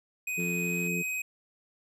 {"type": "tone with pitch glide", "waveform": "square", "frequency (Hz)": [2502, 2518], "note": ["D#7", "D#7"], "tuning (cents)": [9, 20], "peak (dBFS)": -31, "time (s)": [0.27, 1.22], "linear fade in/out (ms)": 5, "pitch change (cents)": 11, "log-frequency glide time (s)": [0.63, 0.8]}
{"type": "harmonic tone", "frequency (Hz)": 87.31, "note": "F2", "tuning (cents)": 0, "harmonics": [2, 3, 4, 5], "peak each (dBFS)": [-32, -43, -39, -39], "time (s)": [0.37, 1.03], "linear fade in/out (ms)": 20}
{"type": "click train", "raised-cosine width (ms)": 0.3, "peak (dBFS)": -36, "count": 53, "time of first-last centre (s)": [0.4, 0.873], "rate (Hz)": 110}
{"effects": []}